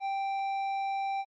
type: tone with tanh clipping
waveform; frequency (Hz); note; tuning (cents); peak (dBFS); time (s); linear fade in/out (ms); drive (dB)
sine; 784; G5; 0; -31; 0-1.25; 50; 9
effects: Opus 32 kbps